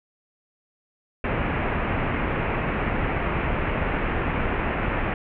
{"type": "low-pass noise", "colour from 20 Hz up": "pink", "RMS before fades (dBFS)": -25, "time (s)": [1.24, 5.14], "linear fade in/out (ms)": 2, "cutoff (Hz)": 2600, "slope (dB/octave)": 48, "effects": []}